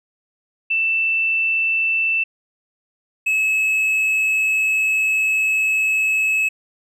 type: tone pair in turn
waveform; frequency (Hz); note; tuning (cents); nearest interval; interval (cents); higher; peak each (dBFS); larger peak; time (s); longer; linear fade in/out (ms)
sine / triangle; 2662 / 2585; E7 / E7; +16 / -34; minor second; 50; first; -16 / -14; second; 0.7-2.24 / 3.26-6.49; second; 10
effects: none